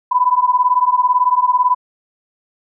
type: beating tone pair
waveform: sine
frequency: 987.8 / 1005.8 Hz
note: B5 / B5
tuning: 0 / +31 cents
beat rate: 18 Hz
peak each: -14 dBFS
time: 0.11-1.75 s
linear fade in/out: 10 ms
effects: none